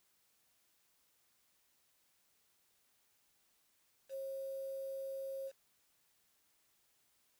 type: tone with quantisation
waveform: sine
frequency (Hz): 540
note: C#5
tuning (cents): -45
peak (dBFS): -40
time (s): 4.09-5.52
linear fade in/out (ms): 50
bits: 10
effects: white hiss -75 dBFS RMS until 7.39 s